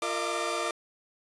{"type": "tone cluster", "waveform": "sawtooth", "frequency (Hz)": [346.6, 458.8, 613, 677, 1184], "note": ["F4", "A#4", "D#5", "E5", "D6"], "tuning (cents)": [-13, -28, -26, 46, 14], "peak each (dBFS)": [-33, -32, -31, -34, -29], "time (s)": [0.02, 0.71], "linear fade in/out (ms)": 2, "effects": ["resampled to 24000 Hz"]}